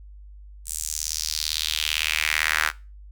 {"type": "tone with high-pass filter sweep", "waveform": "sawtooth", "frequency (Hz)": 77.78, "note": "D#2", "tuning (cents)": 0, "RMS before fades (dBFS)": -26, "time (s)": [0.65, 2.72], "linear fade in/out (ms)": 50, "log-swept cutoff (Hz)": [8500, 1500], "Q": 2.7, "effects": ["noise-tail reverb RT60 0.3 s tail -20 dB re dry", "added 50 Hz sine -41 dBFS peak until 3.11 s"]}